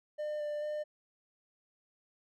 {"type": "tone with pitch steps", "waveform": "triangle", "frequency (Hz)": [602, 594, 602], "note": ["D5", "D5", "D5"], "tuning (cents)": [43, 20, 43], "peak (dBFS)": -32, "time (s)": [0.18, 0.84], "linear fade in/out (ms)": 20, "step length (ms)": 220, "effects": []}